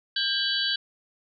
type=tone cluster; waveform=sine; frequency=1596 / 3013 / 3332 / 3945 / 4565 Hz; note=G6 / F#7 / G#7 / B7 / D8; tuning=+31 / +31 / +5 / -3 / -50 cents; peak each=-30 dBFS; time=0.16-0.76 s; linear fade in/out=5 ms; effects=none